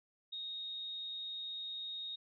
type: tone with amplitude modulation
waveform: sine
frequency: 3729 Hz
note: A#7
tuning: in tune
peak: -39 dBFS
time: 0.32-2.16 s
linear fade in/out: 10 ms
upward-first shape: sine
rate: 182 Hz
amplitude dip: 25%
effects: none